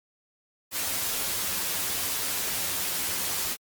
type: noise with comb filter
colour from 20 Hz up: white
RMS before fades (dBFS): -29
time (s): 0.71-3.57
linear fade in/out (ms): 50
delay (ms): 11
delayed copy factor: +0.5
effects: MP3 96 kbps